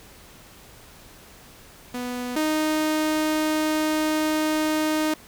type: tone pair in turn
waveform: sawtooth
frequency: 246.9 / 309.7 Hz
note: B3 / D#4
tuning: 0 / -8 cents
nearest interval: major third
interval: 392 cents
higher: second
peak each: -24 / -17 dBFS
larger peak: second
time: 1.94-2.36 / 2.36-5.14 s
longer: second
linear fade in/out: 5 ms
effects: pink hiss -48 dBFS RMS until 5.27 s